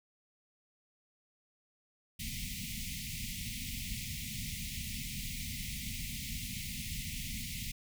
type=band-stop noise; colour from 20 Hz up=pink; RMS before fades=-40 dBFS; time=2.19-7.72 s; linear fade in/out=10 ms; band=250 to 2000 Hz; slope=96 dB/octave; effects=none